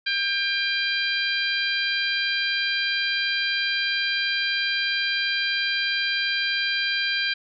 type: harmonic tone with a mistuned harmonic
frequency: 797 Hz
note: G5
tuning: 28 cents sharp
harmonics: 2 / 3 / 4 / 5 / 6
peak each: -26 / -28 / -29 / -30 / -31 dBFS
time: 0.06-7.34 s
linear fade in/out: 10 ms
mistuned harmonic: 6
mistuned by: -16 cents
effects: none